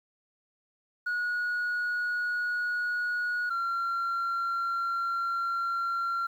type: tone pair in turn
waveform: sine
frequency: 1454 / 1372.4 Hz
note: F#6 / F6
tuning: -31 / -31 cents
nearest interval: minor second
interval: 100 cents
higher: first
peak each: -25 dBFS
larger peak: neither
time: 1.06-3.5 / 3.5-6.27 s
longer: second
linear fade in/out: 10 ms
effects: tanh soft clip ceiling -26 dBFS + 10-bit